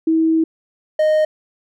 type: tone pair in turn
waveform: sine / triangle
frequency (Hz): 322.5 / 618.4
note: E4 / D#5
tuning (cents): -38 / -11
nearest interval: major seventh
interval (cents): 1127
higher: second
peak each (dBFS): -12 / -10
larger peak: second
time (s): 0.07-0.44 / 0.99-1.25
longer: first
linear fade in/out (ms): 5
effects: none